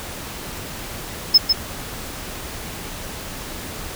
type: tone with echo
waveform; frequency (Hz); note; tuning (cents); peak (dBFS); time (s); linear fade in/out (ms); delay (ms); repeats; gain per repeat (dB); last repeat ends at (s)
triangle; 5190; E8; -28; -5; 1.34-1.38; 10; 150; 1; -6; 1.53
effects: pink hiss -32 dBFS RMS until 3.95 s